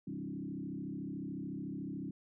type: tone with frequency modulation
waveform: sine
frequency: 233.1 Hz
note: A#3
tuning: in tune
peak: -38 dBFS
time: 0.07-2.11 s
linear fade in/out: 5 ms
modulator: 33.8 Hz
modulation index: 2.5
effects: none